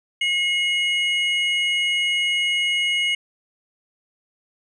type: tone pair together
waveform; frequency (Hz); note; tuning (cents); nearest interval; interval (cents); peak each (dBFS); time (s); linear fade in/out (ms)
triangle; 2160 / 2900; C#7 / F#7; -45 / -35; perfect fourth; 510; -20; 0.21-3.15; 5
effects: resampled to 24000 Hz